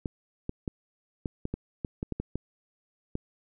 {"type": "clicks", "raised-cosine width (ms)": 3, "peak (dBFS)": -18, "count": 12, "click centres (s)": [0.058, 0.494, 0.678, 1.258, 1.454, 1.54, 1.848, 2.029, 2.123, 2.2, 2.356, 3.154], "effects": []}